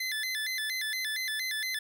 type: tone with vibrato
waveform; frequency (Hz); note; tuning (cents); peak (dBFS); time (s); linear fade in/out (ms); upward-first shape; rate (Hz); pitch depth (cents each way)
25% pulse; 1889; A#6; +22; -27; 0-1.79; 5; square; 4.3; 140
effects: none